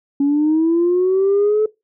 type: linear sweep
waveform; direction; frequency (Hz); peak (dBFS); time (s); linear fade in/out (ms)
sine; up; 277.6 to 434.5; -11; 0.2-1.66; 5
effects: noise-tail reverb RT60 0.2 s tail -21 dB re dry + tanh soft clip ceiling -9 dBFS